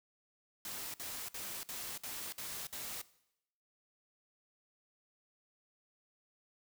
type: noise bursts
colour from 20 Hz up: white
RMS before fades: -43 dBFS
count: 7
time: 0.65-3.016 s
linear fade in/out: 2 ms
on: 290 ms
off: 56 ms
effects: noise-tail reverb RT60 0.8 s tail -19 dB re dry